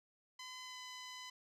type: tone with pitch glide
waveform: 10% pulse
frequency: 1016 to 1007.8 Hz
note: B5 to B5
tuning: +49 to +35 cents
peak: -39 dBFS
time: 0.39-1.3 s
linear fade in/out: 5 ms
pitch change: -14 cents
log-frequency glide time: 0.65-0.78 s
effects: low-pass 9000 Hz 12 dB/octave